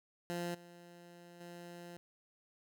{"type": "tone with level steps", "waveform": "15% pulse", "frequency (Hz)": 173.6, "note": "F3", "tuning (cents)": -10, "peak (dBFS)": [-31, -48, -42], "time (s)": [0.3, 1.97], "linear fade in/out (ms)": 0, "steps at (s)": [0.54, 1.4], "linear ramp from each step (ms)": 10, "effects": []}